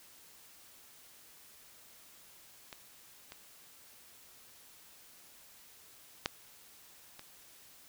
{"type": "clicks", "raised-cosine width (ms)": 0.2, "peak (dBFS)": [-27, -29, -13, -30], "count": 4, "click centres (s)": [2.728, 3.321, 6.259, 7.194], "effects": ["white hiss -58 dBFS RMS until 7.88 s"]}